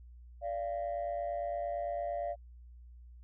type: tone pair together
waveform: sine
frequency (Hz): 581.2 / 690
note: D5 / F5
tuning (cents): -18 / -21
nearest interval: minor third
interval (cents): 297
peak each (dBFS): -35 / -34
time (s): 0.41-2.36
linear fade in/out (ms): 50
effects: tanh soft clip ceiling -29 dBFS + added 60 Hz sine -50 dBFS peak until 3.23 s